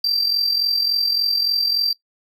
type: tone with amplitude modulation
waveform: triangle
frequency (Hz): 4699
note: D8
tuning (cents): 0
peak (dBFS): -13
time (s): 0.04-1.93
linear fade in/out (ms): 5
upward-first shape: sine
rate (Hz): 43.5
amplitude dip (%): 60
effects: noise-tail reverb RT60 0.1 s tail -19 dB re dry